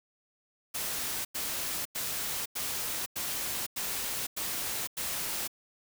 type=noise bursts; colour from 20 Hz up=white; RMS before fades=-34 dBFS; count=8; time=0.74-5.478 s; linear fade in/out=10 ms; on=510 ms; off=94 ms; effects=none